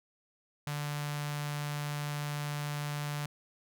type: tone with notch filter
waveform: sawtooth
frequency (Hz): 146.83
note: D3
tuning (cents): 0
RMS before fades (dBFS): -36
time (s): 0.67-3.26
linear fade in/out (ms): 2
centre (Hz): 350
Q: 0.53
effects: none